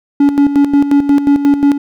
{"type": "tone with tremolo", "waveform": "triangle", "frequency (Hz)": 283.8, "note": "C#4", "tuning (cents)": 41, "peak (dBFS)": -3, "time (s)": [0.2, 1.78], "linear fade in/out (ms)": 5, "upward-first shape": "square", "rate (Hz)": 5.6, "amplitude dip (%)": 65, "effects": []}